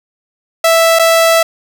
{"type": "tone with dropouts", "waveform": "sawtooth", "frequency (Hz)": 659.3, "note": "E5", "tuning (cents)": 0, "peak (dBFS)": -3, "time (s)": [0.64, 1.43], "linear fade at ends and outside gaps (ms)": 5, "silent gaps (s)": [0.989, 0.994], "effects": []}